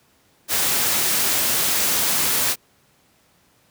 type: noise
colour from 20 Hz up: white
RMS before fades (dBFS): -20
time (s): 0.48-2.56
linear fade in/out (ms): 50
effects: pink hiss -59 dBFS RMS until 3.7 s + high-pass 80 Hz 12 dB/octave